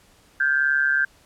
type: tone with amplitude modulation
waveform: sine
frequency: 1568 Hz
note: G6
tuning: in tune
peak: -14 dBFS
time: 0.4-1.05 s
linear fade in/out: 5 ms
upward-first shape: sine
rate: 142 Hz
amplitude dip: 75%
effects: pink hiss -56 dBFS RMS until 1.25 s + low-pass 12000 Hz 12 dB/octave